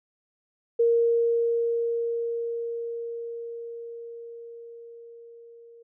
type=tone with level ramp; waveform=sine; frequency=466.2 Hz; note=A#4; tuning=in tune; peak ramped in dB=-17 to -47 dBFS; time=0.79-5.83 s; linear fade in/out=10 ms; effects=none